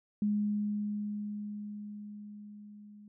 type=tone with level ramp; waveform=sine; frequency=207.9 Hz; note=G#3; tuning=2 cents sharp; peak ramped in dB=-26 to -50 dBFS; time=0.22-3.08 s; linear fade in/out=2 ms; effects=none